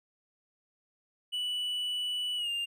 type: tone with pitch glide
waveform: triangle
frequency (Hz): 2960 to 2802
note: F#7 to F7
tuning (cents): 0 to +5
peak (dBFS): -29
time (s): 1.32-2.66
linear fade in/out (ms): 20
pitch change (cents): -95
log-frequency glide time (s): 2.36-2.5
effects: none